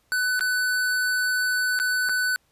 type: tone with dropouts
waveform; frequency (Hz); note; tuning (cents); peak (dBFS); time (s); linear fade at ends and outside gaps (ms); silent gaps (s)
square; 1499; F#6; +22; -22; 0.12-2.36; 0; 0.394-0.408 / 1.79-1.799 / 2.089-2.094
effects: pink hiss -66 dBFS RMS until 2.51 s + resampled to 32000 Hz